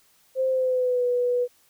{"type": "tone with pitch glide", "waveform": "sine", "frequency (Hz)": [523, 490.8], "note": ["C5", "B4"], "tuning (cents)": [-1, -11], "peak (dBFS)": -20, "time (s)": [0.35, 1.48], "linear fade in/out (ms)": 50, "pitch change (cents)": -110, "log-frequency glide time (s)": [0.49, 1.05], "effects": ["white hiss -61 dBFS RMS until 1.69 s"]}